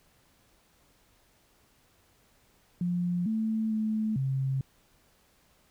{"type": "tone with pitch steps", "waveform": "sine", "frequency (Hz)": [176.3, 220.3, 217.3, 133.9], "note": ["F3", "A3", "A3", "C3"], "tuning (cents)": [17, 2, -21, 40], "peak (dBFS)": -26, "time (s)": [2.81, 4.61], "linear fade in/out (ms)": 2, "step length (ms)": 450, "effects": ["pink hiss -65 dBFS RMS until 5.7 s"]}